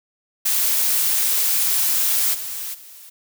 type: noise with level steps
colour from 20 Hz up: blue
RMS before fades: -19 / -29 / -42 dBFS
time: 0.45-3.1 s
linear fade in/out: 10 ms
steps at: 2.33 / 2.73 s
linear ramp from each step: 20 ms
effects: none